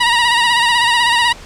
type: tone with vibrato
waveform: 15% pulse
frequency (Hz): 950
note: A#5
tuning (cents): +33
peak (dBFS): -4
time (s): 0-1.33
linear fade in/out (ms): 10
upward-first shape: sine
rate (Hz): 16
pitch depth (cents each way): 54
effects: pink hiss -36 dBFS RMS until 1.45 s + low-pass 7000 Hz 12 dB/octave